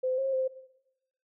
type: tone with pitch steps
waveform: sine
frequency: 514 / 536 / 522 Hz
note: C5 / C5 / C5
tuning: -31 / +42 / -4 cents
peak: -26 dBFS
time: 0.03-0.48 s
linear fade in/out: 10 ms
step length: 150 ms
effects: noise-tail reverb RT60 0.9 s tail -17 dB re dry